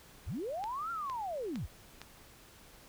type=linear two-way sweep; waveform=sine; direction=up then down; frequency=38.89 to 1396.9 to 38.89 Hz; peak=-35 dBFS; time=0.26-1.67 s; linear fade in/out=20 ms; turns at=0.91 s
type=click train; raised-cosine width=0.2 ms; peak=-27 dBFS; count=4; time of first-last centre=0.64-2.016 s; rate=2.18 Hz
effects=pink hiss -57 dBFS RMS until 2.88 s